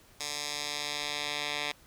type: tone with band-pass filter sweep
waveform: 10% pulse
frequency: 146.8 Hz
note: D3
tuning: in tune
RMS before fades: -35 dBFS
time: 0.2-1.72 s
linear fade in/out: 5 ms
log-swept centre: 5800 to 3100 Hz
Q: 1.3
effects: pink hiss -59 dBFS RMS until 1.86 s